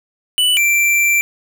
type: tone pair in turn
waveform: square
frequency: 2973 / 2350 Hz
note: F#7 / D7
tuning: +8 / +1 cents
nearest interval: major third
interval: 407 cents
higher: first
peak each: -12 dBFS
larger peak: neither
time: 0.38-0.57 / 0.57-1.21 s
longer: second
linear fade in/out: 0 ms
effects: none